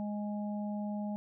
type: harmonic tone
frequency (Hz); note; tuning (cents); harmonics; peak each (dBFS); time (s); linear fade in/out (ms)
207.7; G#3; 0; 1 / 3 / 4; -34 / -44 / -46; 0-1.16; 0
effects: none